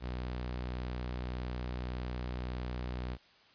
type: tone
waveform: sawtooth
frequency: 61.74 Hz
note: B1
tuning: in tune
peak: -32 dBFS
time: 0-3.18 s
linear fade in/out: 50 ms
effects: white hiss -62 dBFS RMS until 3.54 s + resampled to 11025 Hz